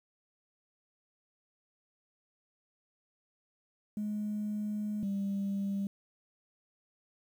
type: tone pair in turn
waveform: sine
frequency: 210 / 198.21 Hz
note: G#3 / G3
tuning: +19 / +19 cents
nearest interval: minor second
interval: 100 cents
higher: first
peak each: -31 / -29 dBFS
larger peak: second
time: 3.97-5.03 / 5.03-5.87 s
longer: first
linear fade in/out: 2 ms
effects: tanh soft clip ceiling -28 dBFS + 10-bit